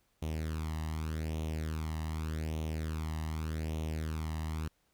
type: tone with flanger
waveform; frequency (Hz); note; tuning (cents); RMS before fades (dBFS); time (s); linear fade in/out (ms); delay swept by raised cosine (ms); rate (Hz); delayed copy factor
sawtooth; 78.7; D#2; +20; -36; 0.22-4.68; 5; 0.31 to 1.04; 0.84; +0.7
effects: pink hiss -74 dBFS RMS until 4.93 s